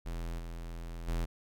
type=tone with level steps; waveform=square; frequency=42 Hz; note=E1; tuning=33 cents sharp; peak=-36 / -40 / -31 dBFS; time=0.05-1.26 s; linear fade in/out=20 ms; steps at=0.38 / 1.07 s; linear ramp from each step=20 ms; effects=none